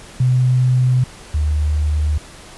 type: tone pair in turn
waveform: sine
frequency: 126.7 / 75.34 Hz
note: B2 / D2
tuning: +45 / +45 cents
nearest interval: major sixth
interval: 900 cents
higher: first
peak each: -11 / -14 dBFS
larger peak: first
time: 0.2-1.04 / 1.34-2.18 s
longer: neither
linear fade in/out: 5 ms
effects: pink hiss -39 dBFS RMS until 2.57 s + resampled to 24000 Hz